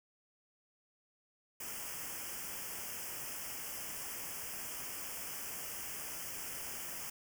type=band-stop noise; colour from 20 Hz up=white; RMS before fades=-43 dBFS; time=1.6-7.1 s; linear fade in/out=5 ms; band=3200 to 4900 Hz; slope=96 dB/octave; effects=none